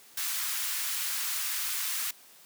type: high-pass noise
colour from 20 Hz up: white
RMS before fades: -32 dBFS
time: 0.17-2.11 s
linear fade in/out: 5 ms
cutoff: 1100 Hz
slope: 24 dB/octave
effects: white hiss -55 dBFS RMS until 2.45 s + high-pass 150 Hz 12 dB/octave